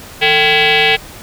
sine tone with frequency modulation, 164.81 Hz, E3, in tune, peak -8 dBFS, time 0.21-0.97 s, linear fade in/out 20 ms, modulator 611 Hz, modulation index 5.3, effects pink hiss -34 dBFS RMS until 1.22 s

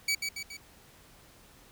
20% pulse tone with echo, 2280 Hz, C#7, 48 cents sharp, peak -21 dBFS, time 0.08-0.15 s, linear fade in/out 5 ms, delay 140 ms, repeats 3, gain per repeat -5 dB, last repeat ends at 0.57 s, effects pink hiss -57 dBFS RMS until 1.71 s

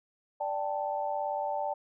sine chord, D suspended fourth, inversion none, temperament just, 587.3 / 783.1 / 881 Hz, D5 / G5 / A5, 0 / -2 / +2 cents, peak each -34 dBFS, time 0.4-1.74 s, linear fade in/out 10 ms, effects none

